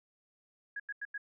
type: tone bursts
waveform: sine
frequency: 1661.2 Hz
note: G#6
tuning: in tune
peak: -36 dBFS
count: 4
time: 0.76-1.179 s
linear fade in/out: 5 ms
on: 38 ms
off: 89 ms
effects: none